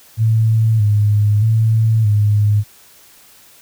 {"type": "tone with vibrato", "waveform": "sine", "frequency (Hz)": 107.8, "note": "A2", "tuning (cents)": -35, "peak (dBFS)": -10, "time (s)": [0.17, 2.64], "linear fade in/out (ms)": 50, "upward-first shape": "square", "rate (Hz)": 0.8, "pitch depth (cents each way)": 57, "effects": ["white hiss -46 dBFS RMS until 3.61 s"]}